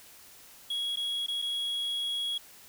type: tone with dropouts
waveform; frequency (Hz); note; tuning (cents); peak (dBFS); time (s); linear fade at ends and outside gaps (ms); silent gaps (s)
triangle; 3322; G#7; 0; -28; 0.7-2.38; 5; 0.959-0.97 / 1.264-1.282 / 1.418-1.422
effects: white hiss -53 dBFS RMS until 2.68 s